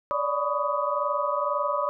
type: tone cluster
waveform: sine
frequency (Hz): 571 / 593 / 997 / 1131 / 1244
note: D5 / D5 / B5 / C#6 / D#6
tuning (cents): -49 / +17 / +16 / +34 / -1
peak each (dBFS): -30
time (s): 0.11-1.89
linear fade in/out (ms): 0
effects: none